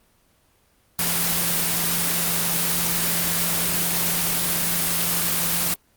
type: tone in noise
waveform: sine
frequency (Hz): 171.1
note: F3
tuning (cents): -35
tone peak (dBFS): -31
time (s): 0.99-5.74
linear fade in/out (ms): 0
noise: white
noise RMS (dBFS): -22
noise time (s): 0.99-5.74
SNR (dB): -12
effects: pink hiss -61 dBFS RMS until 5.96 s + Opus 24 kbps